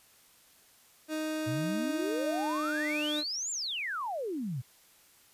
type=tone with pitch glide; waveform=30% pulse; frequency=311.1 to 299.8 Hz; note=D#4 to D4; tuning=0 to +36 cents; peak=-29 dBFS; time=1.08-3.24 s; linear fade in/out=50 ms; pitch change=-64 cents; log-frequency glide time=2.02-3.01 s
type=exponential two-way sweep; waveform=sine; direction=up then down; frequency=114 to 7459 to 114 Hz; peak=-32 dBFS; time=1.46-4.62 s; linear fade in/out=20 ms; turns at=3.51 s
effects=white hiss -61 dBFS RMS until 5.33 s + resampled to 32000 Hz